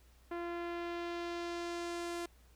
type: tone with low-pass filter sweep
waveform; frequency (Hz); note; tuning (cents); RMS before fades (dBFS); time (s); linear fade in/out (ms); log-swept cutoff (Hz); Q
sawtooth; 344.3; F4; -25; -40; 0.31-2.26; 5; 1800 to 11000; 0.93
effects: added 60 Hz sine -61 dBFS peak until 2.55 s + pink hiss -68 dBFS RMS until 2.55 s